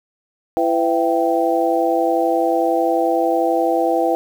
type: harmonic tone with a mistuned harmonic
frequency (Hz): 167.2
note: E3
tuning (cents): +25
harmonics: 2 / 3 / 4 / 5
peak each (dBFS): -20 / -20 / -20 / -20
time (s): 0.57-4.15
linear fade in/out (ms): 0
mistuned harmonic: 5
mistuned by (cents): -120
effects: 7-bit